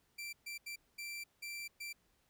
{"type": "tone bursts at uneven times", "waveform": "sawtooth", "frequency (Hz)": 2349, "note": "D7", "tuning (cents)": 0, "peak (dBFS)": -39, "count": 6, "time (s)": [[0.18, 0.33], [0.46, 0.58], [0.66, 0.76], [0.98, 1.24], [1.42, 1.68], [1.8, 1.93]], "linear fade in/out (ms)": 10, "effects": ["pink hiss -75 dBFS RMS until 2.29 s"]}